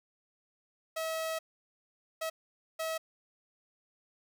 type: tone bursts at uneven times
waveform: sawtooth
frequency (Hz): 644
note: E5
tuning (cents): -41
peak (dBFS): -29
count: 3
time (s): 0.96-1.39 / 2.21-2.3 / 2.79-2.98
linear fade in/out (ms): 10
effects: 10-bit